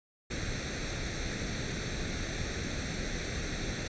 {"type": "noise with comb filter", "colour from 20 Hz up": "pink", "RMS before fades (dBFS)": -35, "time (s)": [0.3, 3.88], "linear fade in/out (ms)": 10, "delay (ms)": 0.5, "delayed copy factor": 0.7, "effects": ["resampled to 16000 Hz"]}